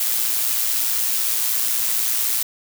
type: noise with amplitude modulation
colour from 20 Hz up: blue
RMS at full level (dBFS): -19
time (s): 0-2.43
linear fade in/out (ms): 5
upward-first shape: sine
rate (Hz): 116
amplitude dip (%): 40
effects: none